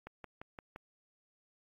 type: click train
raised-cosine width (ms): 0.5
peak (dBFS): -30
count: 5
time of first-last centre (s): 0.07-0.761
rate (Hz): 5.79
effects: AAC 48 kbps